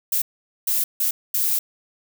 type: noise bursts at uneven times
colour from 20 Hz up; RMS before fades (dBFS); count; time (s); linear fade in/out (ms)
violet; -21; 4; 0.12-0.22 / 0.67-0.84 / 1-1.11 / 1.34-1.59; 5
effects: none